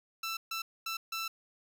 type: tone bursts at uneven times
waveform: 15% pulse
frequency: 1333 Hz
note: E6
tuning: 19 cents sharp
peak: -28 dBFS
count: 4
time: 0.23-0.37 / 0.51-0.62 / 0.86-0.97 / 1.12-1.28 s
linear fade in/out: 5 ms
effects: none